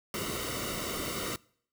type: noise with comb filter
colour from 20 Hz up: pink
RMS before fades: -35 dBFS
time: 0.14-1.36 s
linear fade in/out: 2 ms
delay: 1.2 ms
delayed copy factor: -0.75
effects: noise-tail reverb RT60 0.6 s tail -24 dB re dry